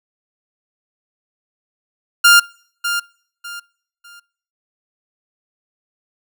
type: tone with echo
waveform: sawtooth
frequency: 1400 Hz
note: F6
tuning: 4 cents sharp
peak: -3 dBFS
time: 2.24-2.4 s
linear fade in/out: 10 ms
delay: 600 ms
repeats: 3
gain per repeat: -11 dB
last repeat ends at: 4.2 s
effects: noise-tail reverb RT60 0.6 s tail -24 dB re dry